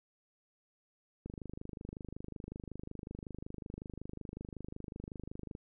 click train, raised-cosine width 3 ms, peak -30 dBFS, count 110, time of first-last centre 1.26-5.551 s, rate 25.4 Hz, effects none

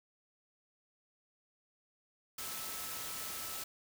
sine tone in noise, 1306 Hz, E6, 17 cents flat, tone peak -52 dBFS, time 2.38-3.64 s, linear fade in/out 5 ms, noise white, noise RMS -42 dBFS, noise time 2.38-3.64 s, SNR -13 dB, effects none

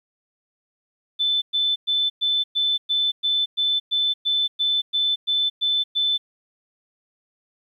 sine tone bursts, 3520 Hz, A7, in tune, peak -18 dBFS, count 15, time 1.19-6.18 s, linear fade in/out 20 ms, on 230 ms, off 110 ms, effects 10-bit

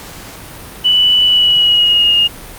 sine tone with pitch glide, 2970 to 2844 Hz, F#7 to F7, +6 to +31 cents, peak -7 dBFS, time 0.84-2.28 s, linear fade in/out 20 ms, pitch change -75 cents, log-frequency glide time 1.24-2.16 s, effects pink hiss -32 dBFS RMS until 2.58 s + Opus 48 kbps

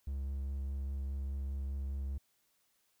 triangle tone with vibrato, 68.4 Hz, C#2, 23 cents flat, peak -33 dBFS, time 0.07-2.18 s, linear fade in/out 5 ms, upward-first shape triangle, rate 4.9 Hz, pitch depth 18 cents each way, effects white hiss -75 dBFS RMS until 3 s

